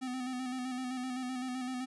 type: tone with vibrato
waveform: square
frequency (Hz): 254.4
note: C4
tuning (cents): -48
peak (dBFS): -36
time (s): 0.01-1.86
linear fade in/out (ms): 20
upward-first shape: square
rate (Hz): 7.8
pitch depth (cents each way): 33
effects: resampled to 24000 Hz + 13-bit